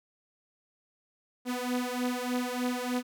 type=beating tone pair; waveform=sawtooth; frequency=246.9 / 250.2 Hz; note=B3 / B3; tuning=0 / +23 cents; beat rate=3.3 Hz; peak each=-28 / -29 dBFS; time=1.45-3.03 s; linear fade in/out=50 ms; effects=none